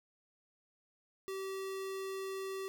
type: tone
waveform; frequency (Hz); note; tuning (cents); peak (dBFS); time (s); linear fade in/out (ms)
square; 385.2; G4; -30; -39; 1.28-2.68; 0
effects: none